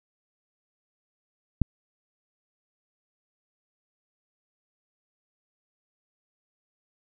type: click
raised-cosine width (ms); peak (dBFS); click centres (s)
5; -8; 1.617
effects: none